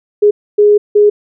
sine tone bursts at uneven times, 415.3 Hz, G#4, in tune, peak -4 dBFS, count 3, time 0.22-0.31 / 0.58-0.78 / 0.95-1.1 s, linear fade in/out 10 ms, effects none

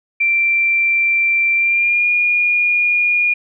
sine tone with pitch glide, 2354 to 2431 Hz, D7 to D#7, +3 to -41 cents, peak -12 dBFS, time 0.2-3.34 s, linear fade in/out 10 ms, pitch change +56 cents, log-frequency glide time 1.55-2.07 s, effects none

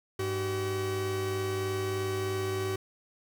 45% pulse tone pair together, 100.81 / 380.1 Hz, G2 / F#4, +49 / +47 cents, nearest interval octave + major seventh, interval 2298 cents, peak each -34 / -31 dBFS, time 0.19-2.76 s, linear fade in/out 5 ms, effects 11-bit

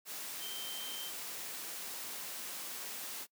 sine tone in noise, 3126 Hz, G7, 6 cents flat, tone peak -43 dBFS, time 0.39-1.12 s, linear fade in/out 50 ms, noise white, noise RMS -43 dBFS, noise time 0.05-3.27 s, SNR -3 dB, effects noise-tail reverb RT60 0.1 s tail -24 dB re dry + high-pass 200 Hz 12 dB/octave

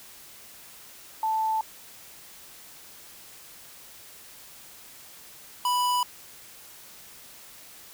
sine / square tone pair in turn, 880 / 987.8 Hz, A5 / B5, 0 / 0 cents, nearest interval major second, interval 200 cents, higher second, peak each -23 dBFS, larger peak neither, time 1.23-1.61 / 5.65-6.03 s, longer neither, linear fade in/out 2 ms, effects white hiss -48 dBFS RMS until 7.93 s

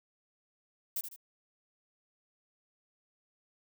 violet noise with echo, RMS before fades -34 dBFS, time 0.96-1.01 s, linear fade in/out 5 ms, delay 76 ms, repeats 2, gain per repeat -8 dB, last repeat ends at 1.162 s, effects none

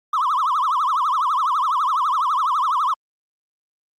triangle tone with vibrato, 1133 Hz, C#6, 37 cents sharp, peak -14 dBFS, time 0.13-2.94 s, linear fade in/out 5 ms, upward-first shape triangle, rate 12 Hz, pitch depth 290 cents each way, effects tanh soft clip ceiling -12 dBFS + Opus 48 kbps

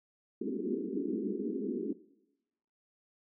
pink band-pass noise, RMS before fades -35 dBFS, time 0.41-1.93 s, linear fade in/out 5 ms, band 200 to 430 Hz, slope 96 dB/octave, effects noise-tail reverb RT60 0.9 s tail -18 dB re dry

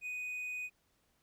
triangle tone, 2489 Hz, D#7, in tune, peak -36 dBFS, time 0.01-0.7 s, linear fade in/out 50 ms, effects pink hiss -75 dBFS RMS until 1.22 s

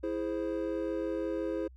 triangle chord, E augmented, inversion none, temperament equal, 329.6 / 415.3 / 523.3 Hz, E4 / G#4 / B#4, 0 / 0 / 0 cents, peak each -32 / -35 / -34 dBFS, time 0.03-1.68 s, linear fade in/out 10 ms, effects added 63 Hz sine -50 dBFS peak until 1.76 s

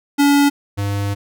square tone pair in turn, 284.8 / 100.69 Hz, C#4 / G2, +47 / +47 cents, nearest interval octave + tritone, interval 1800 cents, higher first, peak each -11 / -19 dBFS, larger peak first, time 0.18-0.5 / 0.77-1.15 s, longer second, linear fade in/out 20 ms, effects none

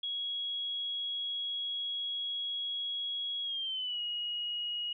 sine tone with pitch glide, 3322 to 2892 Hz, G#7 to F#7, 0 to -40 cents, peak -33 dBFS, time 0.03-4.93 s, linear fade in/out 5 ms, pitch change -240 cents, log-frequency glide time 3.43-4 s, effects none

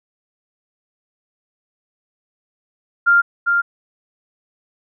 sine tone with echo, 1396.9 Hz, F6, in tune, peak -9 dBFS, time 3.06-3.22 s, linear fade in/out 20 ms, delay 400 ms, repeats 1, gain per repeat -4 dB, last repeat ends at 3.62 s, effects none

